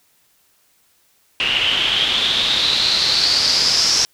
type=noise with low-pass filter sweep; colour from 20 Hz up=white; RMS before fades=-17 dBFS; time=1.4-4.05 s; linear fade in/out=0 ms; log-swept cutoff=2800 to 5500 Hz; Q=7.7; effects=white hiss -59 dBFS RMS until 4.13 s